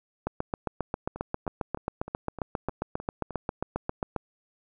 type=two click trains; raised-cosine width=1 ms; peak=-14 / -24 dBFS; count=30 / 8; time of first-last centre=0.27-4.163 / 1.16-3.307 s; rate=7.45 / 3.26 Hz; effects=none